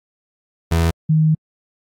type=tone pair in turn; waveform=30% pulse / sine; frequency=83 / 156.68 Hz; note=E2 / D#3; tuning=+12 / +12 cents; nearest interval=major seventh; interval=1100 cents; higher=second; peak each=-11 dBFS; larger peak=neither; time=0.71-0.91 / 1.09-1.35 s; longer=second; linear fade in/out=10 ms; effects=AAC 48 kbps